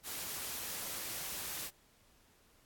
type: noise with amplitude modulation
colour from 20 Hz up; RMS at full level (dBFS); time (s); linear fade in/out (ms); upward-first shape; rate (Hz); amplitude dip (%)
white; -40; 0.03-1.71; 50; sine; 232; 25
effects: pink hiss -67 dBFS RMS until 2.65 s + AAC 64 kbps